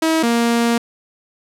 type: tone pair in turn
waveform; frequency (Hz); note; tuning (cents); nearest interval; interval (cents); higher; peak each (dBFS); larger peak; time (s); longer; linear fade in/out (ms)
sawtooth; 321.6 / 234.3; E4 / A#3; -43 / +9; perfect fourth; 548; first; -10; neither; 0.02-0.23 / 0.23-0.78; second; 5
effects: low-pass 12000 Hz 12 dB/octave